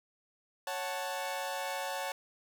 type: chord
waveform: sawtooth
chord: F# minor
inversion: second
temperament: equal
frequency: 554.4 / 740 / 880 Hz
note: C#5 / F#5 / A5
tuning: 0 / 0 / 0 cents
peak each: -35 / -36 / -35 dBFS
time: 0.67-2.12 s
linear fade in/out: 2 ms
effects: none